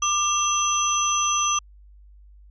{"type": "tone cluster", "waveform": "sine", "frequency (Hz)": [1188, 2715, 3246, 6030], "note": ["D6", "F7", "G#7", "F#8"], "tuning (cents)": [20, -50, -40, 32], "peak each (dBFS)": [-23, -31, -29, -23], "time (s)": [0.02, 1.59], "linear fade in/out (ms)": 5, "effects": ["added 50 Hz sine -46 dBFS peak until 2.5 s"]}